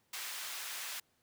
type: high-pass noise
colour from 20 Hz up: pink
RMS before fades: -42 dBFS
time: 0.13-1 s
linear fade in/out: 5 ms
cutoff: 1500 Hz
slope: 12 dB/octave
effects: pink hiss -74 dBFS RMS until 1.22 s + high-pass 80 Hz 12 dB/octave